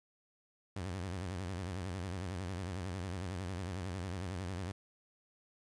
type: tone with vibrato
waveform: sawtooth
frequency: 91.8 Hz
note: F#2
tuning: 13 cents flat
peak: -34 dBFS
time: 0.76-4.72 s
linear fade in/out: 5 ms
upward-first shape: sine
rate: 11 Hz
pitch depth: 140 cents each way
effects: resampled to 22050 Hz + 10-bit